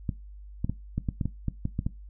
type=clicks; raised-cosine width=5 ms; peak=-15 dBFS; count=11; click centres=0.092 / 0.645 / 0.696 / 0.98 / 1.088 / 1.212 / 1.256 / 1.483 / 1.654 / 1.791 / 1.865 s; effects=noise-tail reverb RT60 0.2 s tail -18 dB re dry + added 50 Hz sine -42 dBFS peak until 2.09 s